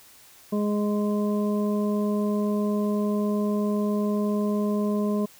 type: harmonic tone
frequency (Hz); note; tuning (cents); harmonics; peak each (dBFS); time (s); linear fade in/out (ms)
207.7; G#3; 0; 1 / 2 / 3 / 5; -23 / -29 / -33 / -37; 0.52-5.26; 10
effects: white hiss -52 dBFS RMS until 5.39 s